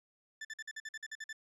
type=tone bursts; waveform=40% pulse; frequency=1760 Hz; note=A6; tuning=in tune; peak=-40 dBFS; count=11; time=0.41-1.329 s; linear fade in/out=5 ms; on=39 ms; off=49 ms; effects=resampled to 22050 Hz